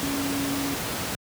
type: tone in noise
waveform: sine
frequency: 278.4 Hz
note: C#4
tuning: 8 cents sharp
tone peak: -27 dBFS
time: 0.03-0.74 s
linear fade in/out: 0 ms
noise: pink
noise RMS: -29 dBFS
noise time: 0-1.15 s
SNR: -1 dB
effects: high-pass 100 Hz 12 dB/octave